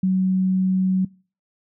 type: tone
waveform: sine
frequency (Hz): 187.3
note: F#3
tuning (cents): +21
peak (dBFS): -16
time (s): 0.03-1.05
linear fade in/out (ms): 5
effects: noise-tail reverb RT60 0.4 s tail -24 dB re dry